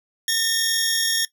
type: tone cluster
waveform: 20% pulse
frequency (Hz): 1823 / 3308 / 5510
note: A#6 / G#7 / F8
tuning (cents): -39 / -8 / -24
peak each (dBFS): -19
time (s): 0.28-1.25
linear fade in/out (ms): 2
effects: noise-tail reverb RT60 0.1 s tail -17 dB re dry